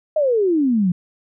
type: exponential sweep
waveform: sine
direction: down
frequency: 637 to 170.6 Hz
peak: -14 dBFS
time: 0.16-0.92 s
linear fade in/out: 5 ms
effects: none